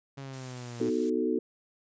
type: exponential sweep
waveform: sawtooth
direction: down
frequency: 138.59 to 114.5 Hz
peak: -35 dBFS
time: 0.17-0.9 s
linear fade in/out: 10 ms
type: noise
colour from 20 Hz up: blue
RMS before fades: -45 dBFS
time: 0.33-1.1 s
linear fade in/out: 5 ms
type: chord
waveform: sine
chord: B dominant seventh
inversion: none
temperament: equal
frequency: 246.9 / 311.1 / 370 / 440 Hz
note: B3 / D#4 / F#4 / A4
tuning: 0 / 0 / 0 / 0 cents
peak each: -31 dBFS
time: 0.8-1.39 s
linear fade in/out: 5 ms
effects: resampled to 16000 Hz